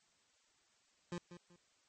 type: tone with echo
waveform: 25% pulse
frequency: 174.6 Hz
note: F3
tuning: in tune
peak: -36 dBFS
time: 1.12-1.18 s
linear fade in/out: 2 ms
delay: 190 ms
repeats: 2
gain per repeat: -11 dB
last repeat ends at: 1.56 s
effects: white hiss -73 dBFS RMS until 1.88 s + MP3 32 kbps